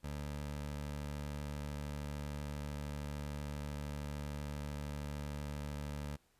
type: tone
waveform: 20% pulse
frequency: 73 Hz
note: D2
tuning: 10 cents flat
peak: -35 dBFS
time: 0.03-6.17 s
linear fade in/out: 20 ms
effects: pink hiss -73 dBFS RMS until 6.39 s + resampled to 32000 Hz